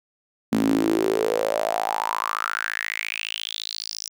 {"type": "tone with high-pass filter sweep", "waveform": "sawtooth", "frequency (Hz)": 54.4, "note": "A1", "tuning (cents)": -19, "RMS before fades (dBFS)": -25, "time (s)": [0.52, 4.09], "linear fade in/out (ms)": 5, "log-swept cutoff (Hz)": [230, 5800], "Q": 7.2, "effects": []}